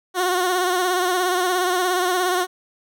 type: tone with vibrato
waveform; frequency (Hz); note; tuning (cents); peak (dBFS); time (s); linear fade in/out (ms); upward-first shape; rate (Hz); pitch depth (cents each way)
15% pulse; 363.1; F#4; -33; -12; 0.14-2.47; 50; sine; 17; 51
effects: none